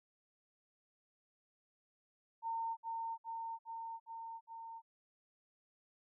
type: tone with echo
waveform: sine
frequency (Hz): 911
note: A#5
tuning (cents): -40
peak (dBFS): -36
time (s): 2.42-2.77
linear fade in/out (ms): 50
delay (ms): 410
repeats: 5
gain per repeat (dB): -2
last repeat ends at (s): 4.82
effects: none